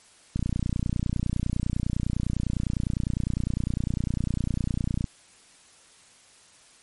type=click train; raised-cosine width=5 ms; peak=-14 dBFS; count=141; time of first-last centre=0.36-5.042 s; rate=29.9 Hz; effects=white hiss -55 dBFS RMS until 6.82 s + MP3 48 kbps